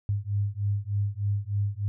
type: beating tone pair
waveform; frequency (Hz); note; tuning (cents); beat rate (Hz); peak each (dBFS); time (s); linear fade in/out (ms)
sine; 100 / 103.3; G2 / G#2; +35 / -9; 3.3; -28 / -28; 0.09-1.88; 0
effects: none